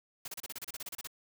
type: noise bursts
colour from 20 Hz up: white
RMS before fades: -41 dBFS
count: 14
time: 0.25-1.073 s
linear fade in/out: 5 ms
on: 30 ms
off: 31 ms
effects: none